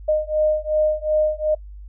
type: beating tone pair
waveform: sine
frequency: 613 / 615.7 Hz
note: D#5 / D#5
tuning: -26 / -18 cents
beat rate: 2.7 Hz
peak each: -20 dBFS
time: 0.08-1.55 s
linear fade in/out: 10 ms
effects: noise-tail reverb RT60 0.1 s tail -23 dB re dry + added 50 Hz sine -35 dBFS peak until 1.88 s